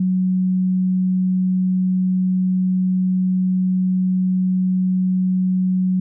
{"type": "tone", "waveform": "sine", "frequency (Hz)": 185, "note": "F#3", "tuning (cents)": 0, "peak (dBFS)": -15, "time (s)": [0, 6], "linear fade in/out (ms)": 5, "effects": []}